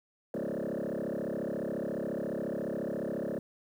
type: tone with frequency modulation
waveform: sine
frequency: 390 Hz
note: G4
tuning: 9 cents flat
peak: -29 dBFS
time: 0.34-3.39 s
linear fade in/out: 2 ms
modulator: 34.3 Hz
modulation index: 6.3
effects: tanh soft clip ceiling -31 dBFS + 10-bit